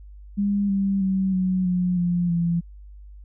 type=tone with pitch steps; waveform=sine; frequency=201.8 / 196.17 / 190.69 / 185.37 / 180.2 / 175.17 / 170.28 Hz; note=G#3 / G3 / G3 / F#3 / F#3 / F3 / F3; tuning=-49 / +2 / -48 / +3 / -45 / +6 / -44 cents; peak=-19 dBFS; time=0.37-2.61 s; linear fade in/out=20 ms; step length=320 ms; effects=added 50 Hz sine -40 dBFS peak until 3.24 s